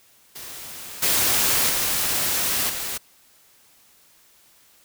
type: noise with level steps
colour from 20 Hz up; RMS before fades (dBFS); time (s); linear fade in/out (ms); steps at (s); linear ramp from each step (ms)
white; -37 / -20 / -23 / -29; 0.35-2.98; 10; 1.02 / 1.69 / 2.69; 10
effects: white hiss -56 dBFS RMS until 4.84 s